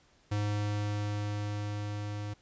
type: tone with level ramp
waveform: square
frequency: 103.83 Hz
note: G#2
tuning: in tune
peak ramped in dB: -29 to -36 dBFS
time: 0.31-2.34 s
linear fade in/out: 10 ms
effects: pink hiss -65 dBFS RMS until 2.41 s + resampled to 16000 Hz